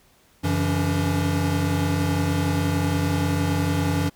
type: tone cluster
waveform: square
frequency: 91.9 / 139.5 / 166 / 286.4 Hz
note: F#2 / C#3 / E3 / D4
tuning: -11 / +11 / +12 / -43 cents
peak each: -25 / -31 / -26 / -27 dBFS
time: 0.43-4.1 s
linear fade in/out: 20 ms
effects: pink hiss -58 dBFS RMS until 4.15 s